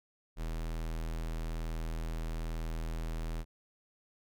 square tone, 40.56 Hz, E1, 27 cents flat, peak -35 dBFS, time 0.36-3.45 s, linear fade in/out 50 ms, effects none

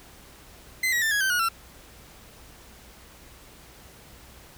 40% pulse tone with pitch steps, 2048 / 1910.9 / 1782.9 / 1663.5 / 1552.1 / 1448.2 / 1351.2 Hz, C7 / A#6 / A6 / G#6 / G6 / F#6 / E6, -38 / +42 / +22 / +2 / -18 / -38 / +42 cents, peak -21 dBFS, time 0.83-1.488 s, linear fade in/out 5 ms, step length 94 ms, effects added 60 Hz sine -55 dBFS peak until 4.57 s + pink hiss -50 dBFS RMS until 4.57 s

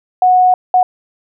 sine tone bursts at uneven times, 734 Hz, F#5, 14 cents flat, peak -6 dBFS, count 2, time 0.22-0.54 / 0.74-0.83 s, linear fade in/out 2 ms, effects none

